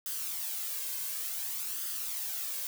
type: noise with flanger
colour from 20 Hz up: blue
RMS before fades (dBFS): -36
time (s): 0.06-2.67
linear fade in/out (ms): 0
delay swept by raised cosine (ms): 0.62 to 1.92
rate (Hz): 0.56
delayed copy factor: +0.5
effects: none